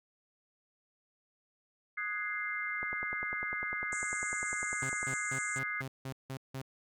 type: chord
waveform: sine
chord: Ab dominant seventh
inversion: second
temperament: equal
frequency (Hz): 1244.5 / 1480 / 1661.2 / 2093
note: Eb6 / Gb6 / Ab6 / C7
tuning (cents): 0 / 0 / 0 / 0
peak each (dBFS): -42 / -42 / -40 / -36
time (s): 1.97-5.82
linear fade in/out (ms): 10
type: click train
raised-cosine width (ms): 1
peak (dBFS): -28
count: 24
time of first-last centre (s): 2.83-5.13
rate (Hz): 10
type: band-pass noise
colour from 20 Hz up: white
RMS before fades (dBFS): -43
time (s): 3.92-5.59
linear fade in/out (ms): 5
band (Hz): 6600 to 8400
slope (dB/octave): 96
type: tone bursts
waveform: sawtooth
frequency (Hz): 133.1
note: C3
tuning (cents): +30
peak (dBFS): -34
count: 8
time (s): 4.82-6.618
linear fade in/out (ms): 5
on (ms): 76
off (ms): 170
effects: none